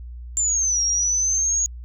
sine linear two-way sweep, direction down then up, 7270 to 5588 to 6700 Hz, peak -18 dBFS, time 0.37-1.66 s, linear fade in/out 0 ms, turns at 0.83 s, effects added 60 Hz sine -33 dBFS peak until 1.84 s

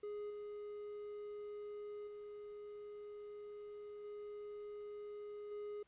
triangle tone with level steps, 415.3 Hz, G#4, in tune, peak -40 / -43 / -46 / -44 / -41 dBFS, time 0.03-5.83 s, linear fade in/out 5 ms, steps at 0.3 / 2.07 / 4.04 / 5.51 s, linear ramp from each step 5 ms, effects pink hiss -75 dBFS RMS until 5.87 s + resampled to 8000 Hz

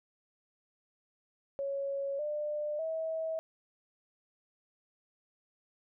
sine tone with pitch steps, 554.4 / 597.6 / 644.2 Hz, C#5 / D5 / E5, 0 / +30 / -40 cents, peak -32 dBFS, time 1.59-3.39 s, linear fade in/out 0 ms, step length 600 ms, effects none

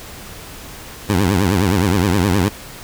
15% pulse tone with vibrato, 94.6 Hz, F#2, 39 cents sharp, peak -7 dBFS, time 1.09-2.49 s, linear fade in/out 5 ms, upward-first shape triangle, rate 9.6 Hz, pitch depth 230 cents each way, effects pink hiss -35 dBFS RMS until 2.83 s

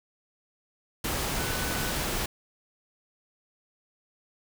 sine tone in noise, 1495 Hz, F#6, 17 cents sharp, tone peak -38 dBFS, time 1.38-1.91 s, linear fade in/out 5 ms, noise pink, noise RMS -30 dBFS, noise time 1.04-2.26 s, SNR -11 dB, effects none

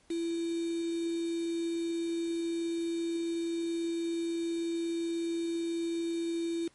sine tone with quantisation, 335.2 Hz, E4, 29 cents sharp, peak -30 dBFS, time 0.1-6.68 s, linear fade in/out 5 ms, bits 7, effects pink hiss -65 dBFS RMS until 6.74 s + MP3 48 kbps

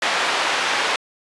pink band-pass noise, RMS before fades -21 dBFS, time 0.02-0.96 s, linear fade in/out 2 ms, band 740 to 3900 Hz, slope 12 dB/octave, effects resampled to 24000 Hz

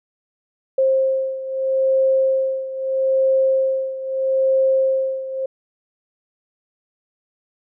sine beating tone pair, 530 / 530.78 Hz, C5 / C5, +22 / +25 cents, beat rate 0.78 Hz, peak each -17 / -21 dBFS, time 0.78-5.46 s, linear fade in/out 5 ms, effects none

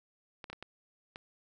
clicks, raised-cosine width 0.3 ms, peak -27 dBFS, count 5, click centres 0.442 / 0.5 / 0.53 / 0.626 / 1.159 s, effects none

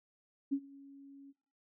sine tone with ADSR envelope, 277.2 Hz, C#4, in tune, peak -27 dBFS, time 0.51-1.33 s, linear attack 20 ms, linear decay 65 ms, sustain -24 dB, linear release 32 ms, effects noise-tail reverb RT60 0.4 s tail -19 dB re dry

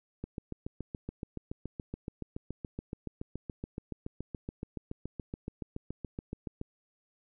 click train, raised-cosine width 3 ms, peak -24 dBFS, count 46, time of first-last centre 0.24-6.614 s, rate 7.06 Hz, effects none

